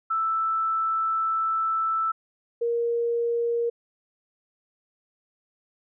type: tone pair in turn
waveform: sine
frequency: 1321 / 469.6 Hz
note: E6 / A#4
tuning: +3 / +13 cents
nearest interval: octave + tritone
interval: 1790 cents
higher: first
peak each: -22 dBFS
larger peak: neither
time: 0.1-2.12 / 2.61-3.7 s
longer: first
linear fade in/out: 10 ms
effects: none